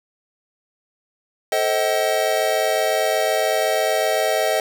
square chord, A diminished seventh, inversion none, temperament just, 440 / 528 / 633.6 / 760.3 Hz, A4 / C5 / Eb5 / Gb5, 0 / +16 / +31 / +47 cents, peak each -26 / -26 / -21 / -25 dBFS, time 1.52-4.6 s, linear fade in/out 2 ms, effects none

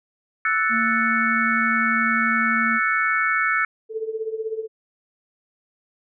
sine chord, F# minor seventh, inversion third, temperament equal, 1318.5 / 1480 / 1760 / 2217 Hz, E6 / F#6 / A6 / C#7, 0 / 0 / 0 / 0 cents, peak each -23 / -24 / -24 / -24 dBFS, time 0.45-3.65 s, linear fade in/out 2 ms
triangle tone, 227.9 Hz, A#3, 39 cents flat, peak -23 dBFS, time 0.69-2.8 s, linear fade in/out 50 ms
sine tone with tremolo, 441.5 Hz, A4, 6 cents sharp, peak -21 dBFS, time 3.89-4.68 s, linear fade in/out 50 ms, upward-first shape triangle, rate 16 Hz, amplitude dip 85%
effects none

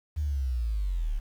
sine linear sweep, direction down, 77.78 to 33.33 Hz, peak -25 dBFS, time 0.16-1.2 s, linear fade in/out 20 ms, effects tanh soft clip ceiling -21 dBFS + 9-bit

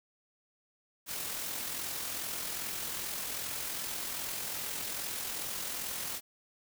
white noise with amplitude modulation, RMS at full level -36 dBFS, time 1.06-6.21 s, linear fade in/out 50 ms, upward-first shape sine, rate 42.5 Hz, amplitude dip 35%, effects none

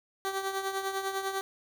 15% pulse tone with tremolo, 387.6 Hz, G4, 20 cents flat, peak -22 dBFS, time 0.25-1.41 s, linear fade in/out 0 ms, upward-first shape triangle, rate 10 Hz, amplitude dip 65%, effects 10-bit

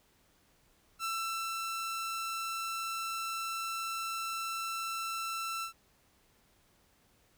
sawtooth tone with ADSR envelope, 1337 Hz, E6, 24 cents sharp, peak -29 dBFS, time 0.99-5.73 s, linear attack 51 ms, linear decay 480 ms, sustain -2 dB, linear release 100 ms, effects pink hiss -68 dBFS RMS until 7.37 s

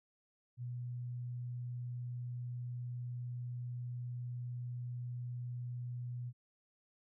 sine tone, 122.4 Hz, B2, 15 cents flat, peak -39 dBFS, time 0.57-6.33 s, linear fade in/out 50 ms, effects none

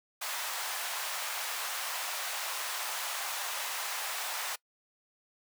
pink high-pass noise, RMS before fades -36 dBFS, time 0.21-4.56 s, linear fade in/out 10 ms, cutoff 740 Hz, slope 24 dB/octave, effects noise-tail reverb RT60 0.1 s tail -23 dB re dry

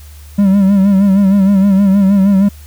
triangle tone with vibrato, 196.4 Hz, G3, 4 cents sharp, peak -4 dBFS, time 0.38-2.49 s, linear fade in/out 10 ms, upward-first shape sine, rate 6.4 Hz, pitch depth 64 cents each way, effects added 74 Hz sine -32 dBFS peak until 2.66 s + white hiss -43 dBFS RMS until 2.66 s

